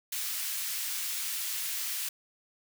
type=high-pass noise; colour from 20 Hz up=white; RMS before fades=-34 dBFS; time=0.12-2.09 s; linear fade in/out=5 ms; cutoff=1800 Hz; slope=12 dB/octave; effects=none